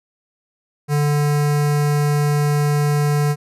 square tone with notch filter, 146.8 Hz, D3, in tune, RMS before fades -17 dBFS, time 0.88-3.36 s, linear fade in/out 50 ms, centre 3300 Hz, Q 1.7, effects resampled to 32000 Hz

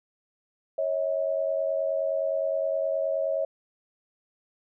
sine tone pair together, 550 / 639.6 Hz, C#5 / D#5, -14 / +48 cents, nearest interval minor third, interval 262 cents, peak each -27 dBFS, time 0.78-3.45 s, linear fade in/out 5 ms, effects none

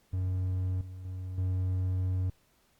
triangle tone with level steps, 92.5 Hz, F#2, in tune, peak -26 / -38 / -33 / -25 dBFS, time 0.13-2.3 s, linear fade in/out 5 ms, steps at 0.81 / 1.05 / 1.38 s, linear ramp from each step 2 ms, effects pink hiss -68 dBFS RMS until 2.79 s + Opus 48 kbps

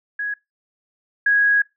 sine tone pair in turn, 1666 / 1655.4 Hz, G#6 / G#6, +5 / -6 cents, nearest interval unison, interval 11 cents, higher first, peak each -22 / -13 dBFS, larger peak second, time 0.19-0.34 / 1.26-1.62 s, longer second, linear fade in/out 5 ms, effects noise-tail reverb RT60 0.2 s tail -22 dB re dry

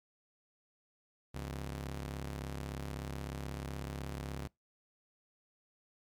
sawtooth ring-modulated tone, 103.3 Hz, G#2, 9 cents flat, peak -32 dBFS, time 1.34-4.48 s, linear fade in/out 10 ms, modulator 33.5 Hz, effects noise-tail reverb RT60 0.2 s tail -25 dB re dry + MP3 96 kbps

